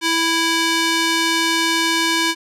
square tone with band-pass filter, 329.6 Hz, E4, in tune, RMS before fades -18 dBFS, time 0.01-2.35 s, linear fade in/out 50 ms, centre 3600 Hz, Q 0.65, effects none

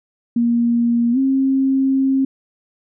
sine tone with pitch glide, 235.9 to 267.9 Hz, A#3 to C4, +21 to +41 cents, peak -13 dBFS, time 0.36-2.25 s, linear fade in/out 5 ms, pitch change +220 cents, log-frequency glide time 1.12-1.18 s, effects none

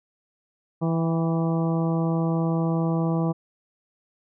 harmonic tone with a mistuned harmonic, 164.81 Hz, E3, in tune, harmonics 1 / 2 / 3 / 4 / 5 / 6 / 7, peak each -22 / -28 / -32 / -34 / -36 / -38 / -39 dBFS, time 0.81-3.33 s, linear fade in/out 20 ms, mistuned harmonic 5, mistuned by -36 cents, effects none

